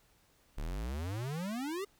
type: exponential sweep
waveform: square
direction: up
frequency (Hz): 34.14 to 415.3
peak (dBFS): -36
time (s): 0.57-1.85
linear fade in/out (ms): 10
effects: pink hiss -68 dBFS RMS until 1.99 s